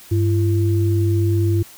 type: tone pair together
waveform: sine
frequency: 99.72 / 339.6 Hz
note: G2 / F4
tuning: +30 / -48 cents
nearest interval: octave + major sixth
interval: 2122 cents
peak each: -15 / -21 dBFS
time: 0.11-1.63 s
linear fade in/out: 10 ms
effects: white hiss -43 dBFS RMS until 1.77 s